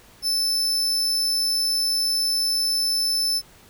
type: tone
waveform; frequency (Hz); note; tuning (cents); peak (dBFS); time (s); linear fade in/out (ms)
40% pulse; 5274; E8; 0; -19; 0.22-3.42; 50
effects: pink hiss -51 dBFS RMS until 3.69 s